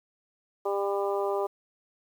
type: harmonic tone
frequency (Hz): 199.5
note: G3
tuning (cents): +31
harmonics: 2 / 3 / 4 / 5 / 6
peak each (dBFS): -28 / -32 / -34 / -36 / -38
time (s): 0.65-1.47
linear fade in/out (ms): 10
effects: 9-bit